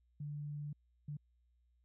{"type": "tone bursts at uneven times", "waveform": "sine", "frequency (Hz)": 146.83, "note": "D3", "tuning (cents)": 0, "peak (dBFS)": -40, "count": 2, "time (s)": [[0.2, 0.73], [1.08, 1.17]], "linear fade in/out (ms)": 5, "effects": ["added 60 Hz sine -70 dBFS peak until 1.84 s"]}